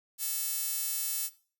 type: tone with high-pass filter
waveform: sawtooth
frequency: 440 Hz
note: A4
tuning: in tune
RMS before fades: -33 dBFS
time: 0.18-1.3 s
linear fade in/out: 50 ms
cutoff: 9600 Hz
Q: 0.56
effects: noise-tail reverb RT60 0.4 s tail -18 dB re dry